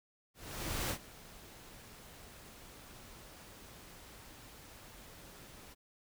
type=noise with ADSR envelope; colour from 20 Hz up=pink; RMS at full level=-35 dBFS; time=0.34-5.75 s; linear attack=560 ms; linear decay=79 ms; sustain=-19 dB; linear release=25 ms; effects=none